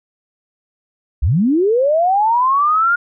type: linear sweep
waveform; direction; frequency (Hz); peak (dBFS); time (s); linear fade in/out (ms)
sine; up; 51.7 to 1432; -11; 1.22-2.96; 10
effects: none